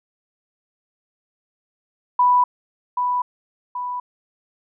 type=tone with echo; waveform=sine; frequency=987.8 Hz; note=B5; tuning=in tune; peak=-12 dBFS; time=2.19-2.44 s; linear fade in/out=5 ms; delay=780 ms; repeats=2; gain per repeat=-6 dB; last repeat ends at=4 s; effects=none